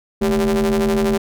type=ring-modulated tone; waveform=45% pulse; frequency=88.6 Hz; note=F2; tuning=25 cents sharp; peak=-12 dBFS; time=0.21-1.18 s; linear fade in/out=10 ms; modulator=304 Hz; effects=none